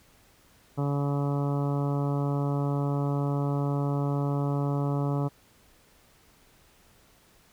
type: harmonic tone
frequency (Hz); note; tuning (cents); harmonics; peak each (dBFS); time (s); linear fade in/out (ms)
142.1; C#3; +43; 1 / 2 / 3 / 4 / 5 / 6 / 7 / 8 / 9; -26 / -32 / -36 / -38 / -40 / -42 / -43 / -44 / -45; 0.77-5.29; 20
effects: pink hiss -60 dBFS RMS until 7.52 s